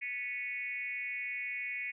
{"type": "tone with frequency modulation", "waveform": "sine", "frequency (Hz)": 2217, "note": "C#7", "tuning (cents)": 0, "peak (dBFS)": -35, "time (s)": [0.01, 1.92], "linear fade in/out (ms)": 20, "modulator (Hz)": 252, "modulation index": 1, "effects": []}